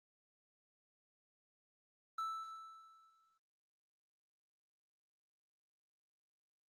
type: tone with exponential decay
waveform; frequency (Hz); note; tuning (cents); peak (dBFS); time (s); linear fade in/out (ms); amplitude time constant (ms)
triangle; 1318.5; E6; 0; -34; 2.18-3.38; 5; 260
effects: Opus 24 kbps